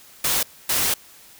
white noise bursts at uneven times, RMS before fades -21 dBFS, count 2, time 0.24-0.43 / 0.69-0.94 s, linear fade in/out 5 ms, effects white hiss -48 dBFS RMS until 1.39 s

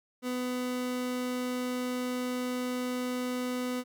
30% pulse tone, 250 Hz, B3, 21 cents sharp, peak -28 dBFS, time 0.22-3.84 s, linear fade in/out 50 ms, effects none

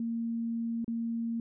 sine tone with dropouts, 230.6 Hz, A#3, 19 cents flat, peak -30 dBFS, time 0-1.4 s, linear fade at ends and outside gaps 2 ms, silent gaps 0.845-0.879 s, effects none

